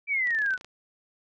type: exponential sweep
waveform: sine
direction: down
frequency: 2349 to 1461 Hz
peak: -23 dBFS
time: 0.07-0.58 s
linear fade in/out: 50 ms
type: clicks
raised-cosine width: 0.2 ms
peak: -27 dBFS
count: 11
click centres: 0.272 / 0.307 / 0.349 / 0.388 / 0.419 / 0.462 / 0.507 / 0.538 / 0.577 / 0.611 / 0.646 s
effects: none